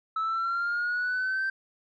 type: linear sweep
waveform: sine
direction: up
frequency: 1300 to 1568 Hz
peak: -24 dBFS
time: 0.16-1.5 s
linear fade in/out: 5 ms
effects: tanh soft clip ceiling -24 dBFS